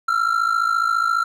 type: ring-modulated tone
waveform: triangle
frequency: 1358 Hz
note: F6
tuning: 49 cents flat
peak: -12 dBFS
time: 0.08-1.24 s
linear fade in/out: 5 ms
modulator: 27.3 Hz
effects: none